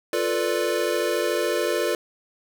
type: chord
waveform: square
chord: B half-diminished seventh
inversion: second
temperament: equal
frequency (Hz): 349.2 / 440 / 493.9 / 587.3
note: F4 / A4 / B4 / D5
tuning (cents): 0 / 0 / 0 / 0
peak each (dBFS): -28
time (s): 0.13-1.95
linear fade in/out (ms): 2
effects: none